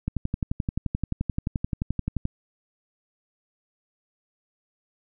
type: click train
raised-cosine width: 5 ms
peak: -13 dBFS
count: 26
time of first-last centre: 0.08-2.254 s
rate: 11.5 Hz
effects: none